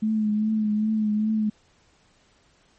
sine tone with vibrato, 214.5 Hz, A3, 44 cents flat, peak -20 dBFS, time 0.02-1.5 s, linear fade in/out 10 ms, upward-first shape triangle, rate 2.5 Hz, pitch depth 42 cents each way, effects pink hiss -61 dBFS RMS until 2.78 s + MP3 32 kbps

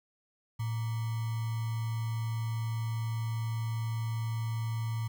sine tone with sample-and-hold, 112.5 Hz, A2, 39 cents sharp, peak -30 dBFS, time 0.59-5.08 s, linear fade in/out 10 ms, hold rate 1050 Hz, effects none

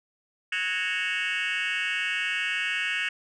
sine tone with frequency modulation, 2217 Hz, C#7, in tune, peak -23 dBFS, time 0.52-3.09 s, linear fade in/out 5 ms, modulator 187 Hz, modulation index 3.8, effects tanh soft clip ceiling -24 dBFS

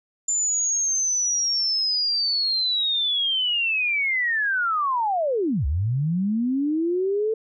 sine linear two-way sweep, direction down then up, 7170 to 63.4 to 447.6 Hz, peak -20 dBFS, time 0.28-7.34 s, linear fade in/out 5 ms, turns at 5.66 s, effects none

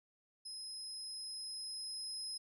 35% pulse tone with level ramp, 5110 Hz, D#8, 45 cents sharp, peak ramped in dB -42 to -38 dBFS, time 0.45-2.38 s, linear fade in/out 10 ms, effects none

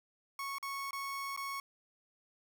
30% pulse tone with dropouts, 1104 Hz, C#6, 7 cents flat, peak -35 dBFS, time 0.39-1.6 s, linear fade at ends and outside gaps 2 ms, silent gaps 0.584-0.627 / 0.909-0.93 / 1.364-1.374 s, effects 11-bit

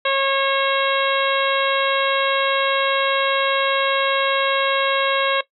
harmonic tone, 545 Hz, C#5, 29 cents flat, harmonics 1 / 2 / 3 / 4 / 5 / 6 / 7, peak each -20 / -23 / -25 / -26 / -27 / -28 / -28 dBFS, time 0.05-5.41 s, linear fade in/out 5 ms, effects noise-tail reverb RT60 0.1 s tail -17 dB re dry

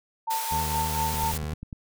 sine tone with tremolo, 899 Hz, A5, 37 cents sharp, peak -24 dBFS, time 0.27-1.32 s, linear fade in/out 10 ms, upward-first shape sine, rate 4.3 Hz, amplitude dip 65%
white high-pass noise, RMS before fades -33 dBFS, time 0.3-1.38 s, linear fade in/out 10 ms, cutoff 410 Hz, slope 96 dB/octave
25% pulse tone with vibrato, 77.3 Hz, D#2, 11 cents flat, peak -26 dBFS, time 0.51-1.54 s, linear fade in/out 10 ms, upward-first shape square, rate 4 Hz, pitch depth 25 cents each way
click train, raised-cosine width 5 ms, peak -24 dBFS, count 7, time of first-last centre 1.14-1.728 s, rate 10.2 Hz
effects none

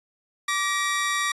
sawtooth tone pair together, 1162 / 1897.4 Hz, D6 / A#6, -19 / +30 cents, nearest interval minor sixth, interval 849 cents, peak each -22 dBFS, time 0.48-1.32 s, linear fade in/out 5 ms, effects resampled to 24000 Hz

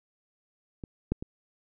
clicks, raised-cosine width 3 ms, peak -25 / -13 / -23 dBFS, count 3, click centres 0.838 / 1.12 / 1.225 s, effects none

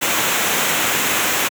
pink noise with comb filter, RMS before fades -18 dBFS, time 0.01-1.49 s, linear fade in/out 20 ms, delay 0.21 ms, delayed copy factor -0.5, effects high-pass 200 Hz 12 dB/octave

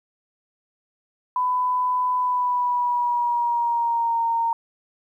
sine tone with pitch glide, 1000 to 922.3 Hz, B5 to A#5, +21 to -19 cents, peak -19 dBFS, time 1.36-4.53 s, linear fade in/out 2 ms, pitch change -140 cents, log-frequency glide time 2.19-4.22 s, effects 10-bit

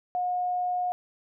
sine tone, 721 Hz, F#5, 45 cents flat, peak -25 dBFS, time 0.15-0.92 s, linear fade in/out 0 ms, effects none

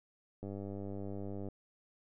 click train, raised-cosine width 2 ms, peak -30 dBFS, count 106, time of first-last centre 0.43-1.486 s, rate 99.4 Hz, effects none

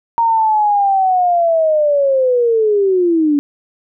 sine linear sweep, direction down, 932.3 to 282.2 Hz, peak -10 dBFS, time 0.18-3.39 s, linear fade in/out 0 ms, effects none

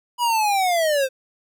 square linear sweep, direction down, 983 to 512 Hz, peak -18 dBFS, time 0.18-1.09 s, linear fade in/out 50 ms, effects none

